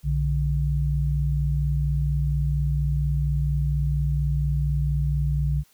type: tone pair together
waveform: sine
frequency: 61.13 / 145.4 Hz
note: B1 / D3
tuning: -17 / -17 cents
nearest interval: octave + minor third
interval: 1500 cents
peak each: -23 dBFS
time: 0.03-5.64 s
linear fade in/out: 50 ms
effects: white hiss -60 dBFS RMS until 5.73 s